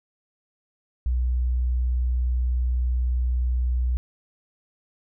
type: tone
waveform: sine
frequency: 61.74 Hz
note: B1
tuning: in tune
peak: -20 dBFS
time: 1.06-3.97 s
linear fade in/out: 0 ms
effects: none